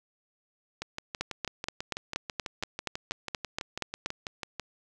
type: two click trains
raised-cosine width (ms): 0.2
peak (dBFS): -13 / -17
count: 13 / 24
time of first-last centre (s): 1.21-4.06 / 0.82-4.597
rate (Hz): 4.21 / 6.09
effects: none